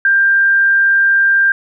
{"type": "tone", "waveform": "sine", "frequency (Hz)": 1589, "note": "G6", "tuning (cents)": 23, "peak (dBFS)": -8, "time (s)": [0.05, 1.52], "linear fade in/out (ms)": 2, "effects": []}